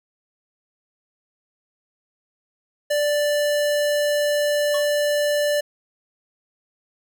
square tone, 587.3 Hz, D5, in tune, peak -19 dBFS, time 2.9-5.61 s, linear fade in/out 10 ms
square tone with exponential decay, 1108 Hz, C#6, 1 cent flat, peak -28 dBFS, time 4.74-4.91 s, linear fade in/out 5 ms, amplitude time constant 36 ms
effects none

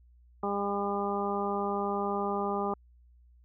harmonic tone, 201.3 Hz, G3, 46 cents sharp, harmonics 1 / 2 / 3 / 4 / 5 / 6, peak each -35 / -33 / -39 / -34 / -39 / -36 dBFS, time 0.43-2.74 s, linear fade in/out 5 ms, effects added 60 Hz sine -56 dBFS peak until 3.44 s

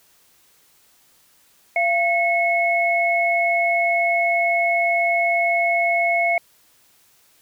sine tone pair together, 686 / 2189 Hz, F5 / C#7, -31 / -22 cents, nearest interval octave + minor sixth, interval 2009 cents, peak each -19 dBFS, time 1.76-6.38 s, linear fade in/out 2 ms, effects white hiss -57 dBFS RMS until 7.41 s

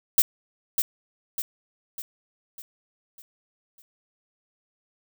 violet noise with echo, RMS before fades -17 dBFS, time 0.18-0.22 s, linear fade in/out 2 ms, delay 600 ms, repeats 6, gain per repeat -6 dB, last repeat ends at 3.82 s, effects none

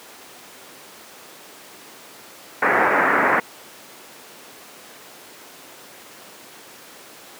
white low-pass noise, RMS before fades -17 dBFS, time 2.62-3.4 s, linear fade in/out 5 ms, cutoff 2000 Hz, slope 48 dB/octave, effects pink hiss -42 dBFS RMS until 7.39 s + high-pass 300 Hz 12 dB/octave

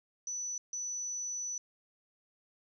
sine tone bursts at uneven times, 5960 Hz, F#8, 12 cents sharp, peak -35 dBFS, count 2, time 0.27-0.58 / 0.73-1.58 s, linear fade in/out 2 ms, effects none

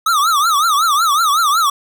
square tone with vibrato, 1244.5 Hz, D#6, in tune, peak -12 dBFS, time 0.06-1.7 s, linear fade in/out 5 ms, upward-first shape triangle, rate 5.4 Hz, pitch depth 210 cents each way, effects none

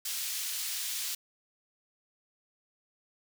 pink high-pass noise, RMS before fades -35 dBFS, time 0.05-1.15 s, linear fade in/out 5 ms, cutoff 3600 Hz, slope 12 dB/octave, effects none

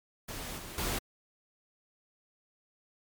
pink noise with level steps, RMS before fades -40 / -44 / -33 dBFS, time 0.28-0.99 s, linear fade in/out 10 ms, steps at 0.58 / 0.78 s, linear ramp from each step 2 ms, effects MP3 96 kbps

